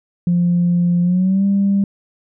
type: tone with pitch glide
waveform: sine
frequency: 174.61 to 198.27 Hz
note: F3 to G3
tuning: 0 to +20 cents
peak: -11 dBFS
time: 0.27-1.84 s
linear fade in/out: 2 ms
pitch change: +220 cents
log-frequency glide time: 1.02-1.45 s
effects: tanh soft clip ceiling -8 dBFS